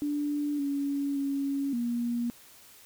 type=tone with pitch steps; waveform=sine; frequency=292.4 / 281.6 / 277.8 / 237.9 Hz; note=D4 / C#4 / C#4 / A#3; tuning=-7 / +27 / +4 / +35 cents; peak=-27 dBFS; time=0.02-2.3 s; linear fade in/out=0 ms; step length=570 ms; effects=white hiss -54 dBFS RMS until 2.85 s